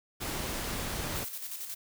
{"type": "noise", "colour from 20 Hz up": "pink", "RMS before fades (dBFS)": -35, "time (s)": [0.2, 1.25], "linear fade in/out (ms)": 20}
{"type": "noise with tremolo", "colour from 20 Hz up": "blue", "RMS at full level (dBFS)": -38, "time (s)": [1.15, 1.75], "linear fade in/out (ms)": 10, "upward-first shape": "square", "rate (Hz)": 11, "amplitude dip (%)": 45}
{"effects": []}